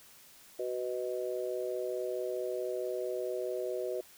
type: harmonic tone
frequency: 124.6 Hz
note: B2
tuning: 16 cents sharp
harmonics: 3 / 4 / 5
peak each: -36 / -37 / -38 dBFS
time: 0.59-4.01 s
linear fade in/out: 5 ms
effects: white hiss -57 dBFS RMS until 4.17 s

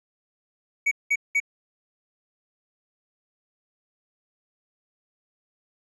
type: tone bursts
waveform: triangle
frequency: 2252 Hz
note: C#7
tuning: 27 cents sharp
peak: -17 dBFS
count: 3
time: 0.86-1.402 s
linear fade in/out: 10 ms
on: 54 ms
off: 190 ms
effects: resampled to 24000 Hz

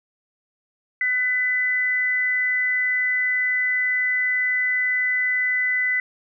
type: tone pair together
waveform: sine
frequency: 1500 / 2002 Hz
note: F#6 / B6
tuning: +23 / +23 cents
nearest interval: perfect fourth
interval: 500 cents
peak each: -30 / -19 dBFS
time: 1.01-6 s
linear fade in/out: 2 ms
effects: none

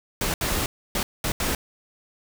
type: noise bursts at uneven times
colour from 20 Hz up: pink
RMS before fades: -25 dBFS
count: 5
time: 0.21-0.34 / 0.41-0.66 / 0.95-1.03 / 1.24-1.32 / 1.4-1.55 s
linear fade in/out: 2 ms
effects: none

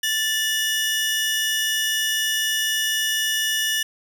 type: tone pair together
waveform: sawtooth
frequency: 1760 / 2912 Hz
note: A6 / F#7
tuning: 0 / -28 cents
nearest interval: major sixth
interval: 872 cents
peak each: -20 dBFS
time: 0.03-3.83 s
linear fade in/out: 5 ms
effects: none

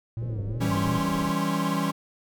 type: tone with vibrato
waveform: triangle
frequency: 109.6 Hz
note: A2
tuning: 6 cents flat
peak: -26 dBFS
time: 0.17-0.98 s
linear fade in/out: 0 ms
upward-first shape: sine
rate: 2.9 Hz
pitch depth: 150 cents each way
type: low-pass noise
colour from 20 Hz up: pink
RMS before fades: -38 dBFS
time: 0.21-1.31 s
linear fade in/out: 5 ms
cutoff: 590 Hz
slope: 96 dB/octave
type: chord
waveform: 45% pulse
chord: C# diminished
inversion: first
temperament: equal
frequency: 164.81 / 196 / 277.2 Hz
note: E3 / G3 / C#4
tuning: 0 / 0 / 0 cents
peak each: -29 dBFS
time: 0.6-1.92 s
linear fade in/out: 20 ms
type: tone with tremolo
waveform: triangle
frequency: 1049 Hz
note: C6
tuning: 4 cents sharp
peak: -25 dBFS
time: 0.71-1.91 s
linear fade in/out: 5 ms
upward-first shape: sine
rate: 17 Hz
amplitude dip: 90%
effects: none

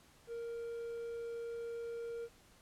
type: tone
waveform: triangle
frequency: 466.2 Hz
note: A#4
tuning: in tune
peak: -38 dBFS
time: 0.27-2.29 s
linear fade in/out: 50 ms
effects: pink hiss -64 dBFS RMS until 2.61 s + low-pass 12000 Hz 12 dB/octave

